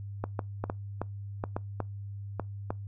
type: clicks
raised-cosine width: 1 ms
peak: -17 dBFS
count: 10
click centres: 0.24 / 0.392 / 0.64 / 0.699 / 1.016 / 1.439 / 1.565 / 1.803 / 2.397 / 2.705 s
effects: noise-tail reverb RT60 0.2 s tail -24 dB re dry + added 100 Hz sine -37 dBFS peak until 2.87 s